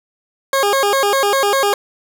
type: tone with vibrato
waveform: 20% pulse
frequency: 470 Hz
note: A#4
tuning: 14 cents sharp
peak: -8 dBFS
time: 0.53-1.74 s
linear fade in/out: 2 ms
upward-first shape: square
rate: 5 Hz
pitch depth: 250 cents each way
effects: none